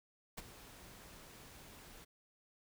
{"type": "noise with ADSR envelope", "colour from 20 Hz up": "pink", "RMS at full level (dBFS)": -43, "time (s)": [0.37, 2.05], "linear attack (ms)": 12, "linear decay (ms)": 26, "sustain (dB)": -13, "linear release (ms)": 14, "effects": []}